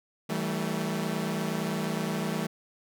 sawtooth tone cluster, 161.9 / 192.8 / 221.3 Hz, E3 / G3 / A3, -31 / -28 / +10 cents, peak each -29 dBFS, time 0.29-2.47 s, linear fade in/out 10 ms, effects none

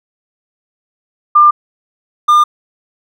sine / triangle tone pair in turn, 1196 / 1204.3 Hz, D6 / D6, +31 / +43 cents, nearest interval unison, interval 12 cents, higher second, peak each -3 dBFS, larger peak neither, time 1.35-1.51 / 2.28-2.44 s, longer neither, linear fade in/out 10 ms, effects none

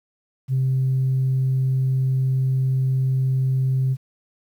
sine tone, 131.5 Hz, C3, 9 cents sharp, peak -16 dBFS, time 0.48-3.97 s, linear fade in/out 50 ms, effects tanh soft clip ceiling -14 dBFS + 9-bit

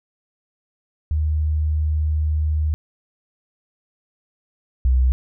sine tone pair in turn, 76.8 / 63.66 Hz, D#2 / C2, -22 / -47 cents, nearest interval minor third, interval 325 cents, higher first, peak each -17 / -13 dBFS, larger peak second, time 1.11-2.74 / 4.85-5.12 s, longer first, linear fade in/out 0 ms, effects none

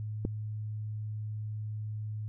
click, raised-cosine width 3 ms, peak -17 dBFS, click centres 0.251 s, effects added 107 Hz sine -34 dBFS peak until 2.28 s

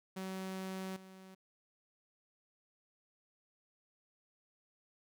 sawtooth tone with level steps, 189.1 Hz, F#3, 38 cents sharp, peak -36 / -49 dBFS, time 0.16-1.35 s, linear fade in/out 10 ms, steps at 0.96 s, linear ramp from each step 5 ms, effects none

